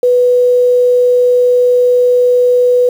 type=tone with quantisation; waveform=sine; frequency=493.9 Hz; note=B4; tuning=in tune; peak=-6 dBFS; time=0.03-2.89 s; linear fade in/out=2 ms; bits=6; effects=none